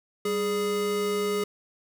square tone pair together, 196 / 415.3 Hz, G3 / G#4, 0 / 0 cents, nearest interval octave + minor second, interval 1300 cents, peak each -34 / -26 dBFS, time 0.25-1.44 s, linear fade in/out 5 ms, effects none

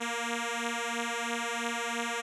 5% pulse beating tone pair, 233.1 / 236.1 Hz, A#3 / A#3, 0 / +22 cents, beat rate 3 Hz, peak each -22 / -23 dBFS, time 0-2.22 s, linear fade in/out 20 ms, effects resampled to 24000 Hz

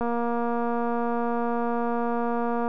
click train, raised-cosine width 1 ms, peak -15 dBFS, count 631, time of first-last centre 0.01-2.679 s, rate 236 Hz, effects none

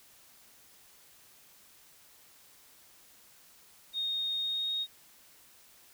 sine tone with pitch glide, 3707 to 3733 Hz, A#7 to A#7, -10 to +2 cents, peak -30 dBFS, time 3.93-4.87 s, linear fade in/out 50 ms, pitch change +12 cents, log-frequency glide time 4.4-4.71 s, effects white hiss -59 dBFS RMS until 5.93 s

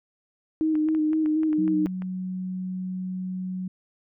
sine tone with vibrato, 311.1 Hz, D#4, in tune, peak -20 dBFS, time 0.61-1.86 s, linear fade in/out 0 ms, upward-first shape square, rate 4 Hz, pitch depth 22 cents each way
clicks, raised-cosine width 0.5 ms, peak -27 dBFS, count 10, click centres 0.754 / 0.887 / 0.949 / 1.132 / 1.26 / 1.433 / 1.53 / 1.679 / 1.868 / 2.021 s
sine tone, 185 Hz, F#3, in tune, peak -28 dBFS, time 1.58-3.68 s, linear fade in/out 5 ms
effects none

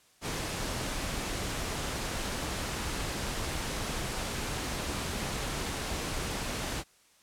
pink noise, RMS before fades -34 dBFS, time 0.21-6.84 s, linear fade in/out 50 ms, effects white hiss -63 dBFS RMS until 7.22 s + low-pass 10000 Hz 12 dB/octave

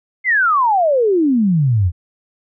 sine exponential sweep, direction down, 2141 to 81.8 Hz, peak -11 dBFS, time 0.24-1.92 s, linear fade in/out 50 ms, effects none

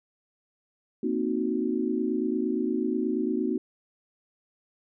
sine chord, C half-diminished seventh, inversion third, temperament equal, 233.1 / 261.6 / 311.1 / 370 Hz, Bb3 / C4 / Eb4 / Gb4, 0 / 0 / 0 / 0 cents, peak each -30 dBFS, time 1.03-3.58 s, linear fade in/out 5 ms, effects none

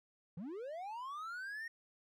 triangle linear sweep, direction up, 149.2 to 1872 Hz, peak -40 dBFS, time 0.37-1.68 s, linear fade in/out 5 ms, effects none

